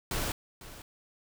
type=noise with echo; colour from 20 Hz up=pink; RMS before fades=-32 dBFS; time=0.11-0.32 s; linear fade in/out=2 ms; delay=500 ms; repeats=1; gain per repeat=-15 dB; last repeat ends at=0.82 s; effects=none